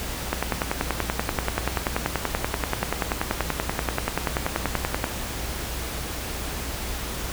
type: click train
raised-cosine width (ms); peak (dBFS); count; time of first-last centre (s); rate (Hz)
0.5; -7; 50; 0.33-5.042; 10.4
effects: added 60 Hz sine -34 dBFS peak until 7.32 s + pink hiss -32 dBFS RMS until 7.32 s